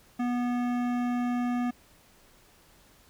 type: tone with hard clipping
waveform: sine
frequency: 244.1 Hz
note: B3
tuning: 20 cents flat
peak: -28 dBFS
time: 0.19-1.71 s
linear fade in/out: 10 ms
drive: 15 dB
effects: pink hiss -59 dBFS RMS until 3.09 s